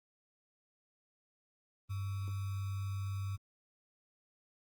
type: tone with sample-and-hold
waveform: sine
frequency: 98 Hz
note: G2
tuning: in tune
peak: -35 dBFS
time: 1.89-3.37 s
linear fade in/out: 20 ms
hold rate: 1225 Hz
effects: Opus 24 kbps